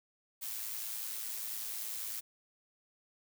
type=noise with amplitude modulation; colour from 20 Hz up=blue; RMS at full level=-38 dBFS; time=0.41-2.21 s; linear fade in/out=20 ms; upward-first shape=sine; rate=110 Hz; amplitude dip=45%; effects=none